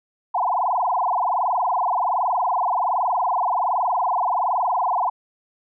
sine tone with frequency modulation, 865 Hz, A5, 30 cents flat, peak -18 dBFS, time 0.34-5.1 s, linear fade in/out 10 ms, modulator 21.3 Hz, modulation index 7.8, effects none

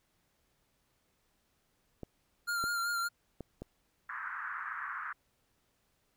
clicks, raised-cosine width 2 ms, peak -28 dBFS, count 4, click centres 2.033 / 2.64 / 3.407 / 3.62 s
square tone with vibrato, 1395 Hz, F6, 2 cents flat, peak -32 dBFS, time 2.47-3.09 s, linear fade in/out 20 ms, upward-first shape sine, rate 5.2 Hz, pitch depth 31 cents each way
white band-pass noise, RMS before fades -40 dBFS, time 4.09-5.13 s, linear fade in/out 5 ms, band 1100 to 1700 Hz, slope 48 dB/octave
effects pink hiss -75 dBFS RMS until 6.16 s

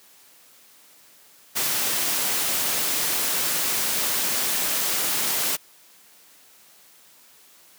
white noise, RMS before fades -24 dBFS, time 1.55-5.57 s, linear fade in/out 20 ms, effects white hiss -53 dBFS RMS until 7.78 s + high-pass 150 Hz 12 dB/octave

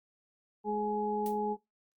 harmonic tone, 210 Hz, G#3, 19 cents sharp, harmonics 1 / 2 / 4, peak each -36 / -33 / -33 dBFS, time 0.64-1.57 s, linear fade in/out 50 ms
blue noise with exponential decay, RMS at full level -41 dBFS, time 1.26-1.39 s, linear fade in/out 0 ms, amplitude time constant 27 ms
effects noise-tail reverb RT60 0.2 s tail -22 dB re dry + Opus 48 kbps

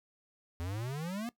square exponential sweep, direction up, 82.41 to 244.4 Hz, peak -36 dBFS, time 0.6-1.29 s, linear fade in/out 0 ms, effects noise-tail reverb RT60 0.1 s tail -19 dB re dry

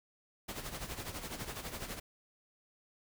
pink noise with tremolo, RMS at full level -40 dBFS, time 0.48-2 s, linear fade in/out 10 ms, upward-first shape sine, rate 12 Hz, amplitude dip 65%, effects none

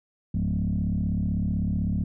sine tone with frequency modulation, 136.8 Hz, C#3, 23 cents flat, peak -22 dBFS, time 0.34-2.04 s, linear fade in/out 5 ms, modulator 35.9 Hz, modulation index 2.5, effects tanh soft clip ceiling -18 dBFS

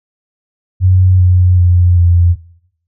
sine tone with pitch steps, 92.5 / 90.54 / 88.63 / 86.76 Hz, F#2 / F#2 / F2 / F2, 0 / -37 / +26 / -11 cents, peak -5 dBFS, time 0.8-2.36 s, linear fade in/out 50 ms, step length 390 ms, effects noise-tail reverb RT60 0.7 s tail -17 dB re dry

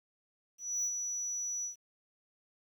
sine tone with ADSR envelope, 5900 Hz, F#8, 6 cents flat, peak -27 dBFS, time 0.58-1.76 s, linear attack 260 ms, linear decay 64 ms, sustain -6 dB, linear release 120 ms, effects tanh soft clip ceiling -29 dBFS + 11-bit

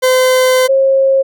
40% pulse / sine tone pair in turn, 513 / 538.4 Hz, C5 / C5, -34 / +49 cents, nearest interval minor second, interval 83 cents, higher second, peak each -7 dBFS, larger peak neither, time 0.02-0.68 / 0.68-1.23 s, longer first, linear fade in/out 20 ms, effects none

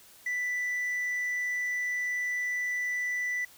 sine tone with tanh clipping, 1979 Hz, B6, 3 cents sharp, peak -29 dBFS, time 0.26-3.45 s, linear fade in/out 5 ms, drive 2 dB, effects white hiss -55 dBFS RMS until 3.57 s

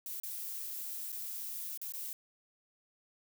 violet noise with dropouts, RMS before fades -41 dBFS, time 0.06-2.13 s, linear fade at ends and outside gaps 1 ms, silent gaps 0.2-0.234 / 1.12-1.126 / 1.775-1.815 / 1.922-1.937 s, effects none

